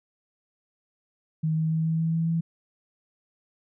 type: tone with pitch steps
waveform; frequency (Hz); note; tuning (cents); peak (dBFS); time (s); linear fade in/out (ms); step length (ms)
sine; 158 / 159.19 / 160.39 / 161.6 / 162.82 / 164.04 / 165.28; D#3 / D#3 / E3 / E3 / E3 / E3 / E3; +27 / +40 / -47 / -34 / -21 / -8 / +5; -22; 1.43-2.41; 10; 140
effects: none